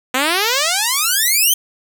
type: exponential sweep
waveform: 5% pulse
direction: up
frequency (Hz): 247.9 to 3216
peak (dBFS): -3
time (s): 0.14-1.54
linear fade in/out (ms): 5
effects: none